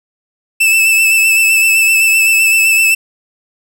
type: tone with vibrato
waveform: 45% pulse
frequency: 2637 Hz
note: E7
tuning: in tune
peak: -7 dBFS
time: 0.6-2.95 s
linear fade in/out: 10 ms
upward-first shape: sine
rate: 7.8 Hz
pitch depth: 26 cents each way
effects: none